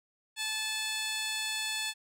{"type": "tone with band-pass filter", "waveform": "15% pulse", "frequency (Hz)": 870, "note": "A5", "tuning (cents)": -20, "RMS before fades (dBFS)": -34, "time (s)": [0.36, 1.94], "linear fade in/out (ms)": 50, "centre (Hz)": 5600, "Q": 1.1, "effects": []}